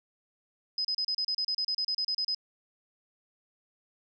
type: tone bursts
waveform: sine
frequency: 5040 Hz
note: D#8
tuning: 21 cents sharp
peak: -27 dBFS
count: 16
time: 0.78-2.347 s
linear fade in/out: 2 ms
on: 67 ms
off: 33 ms
effects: none